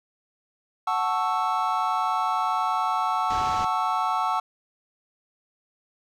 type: chord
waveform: triangle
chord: F# minor seventh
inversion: none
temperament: equal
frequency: 740 / 880 / 1108.7 / 1318.5 Hz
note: F#5 / A5 / C#6 / E6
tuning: 0 / 0 / 0 / 0 cents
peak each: -26 dBFS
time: 0.87-4.4 s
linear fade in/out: 5 ms
type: low-pass noise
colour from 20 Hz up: pink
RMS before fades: -36 dBFS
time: 3.3-3.65 s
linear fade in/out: 5 ms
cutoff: 6900 Hz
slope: 48 dB/octave
effects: none